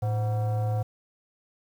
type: tone with frequency modulation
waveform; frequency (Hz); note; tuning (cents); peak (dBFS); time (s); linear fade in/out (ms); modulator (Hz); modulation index
sine; 110; A2; 0; -22; 0.02-0.83; 10; 627; 0.5
effects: tanh soft clip ceiling -21 dBFS + 9-bit